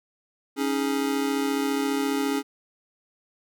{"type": "chord", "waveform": "square", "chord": "C# suspended second", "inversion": "none", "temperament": "just", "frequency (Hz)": [277.2, 311.8, 415.8], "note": ["C#4", "D#4", "G#4"], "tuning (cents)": [0, 4, 2], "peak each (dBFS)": [-26, -32, -30], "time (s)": [0.56, 2.43], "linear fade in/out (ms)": 50, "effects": []}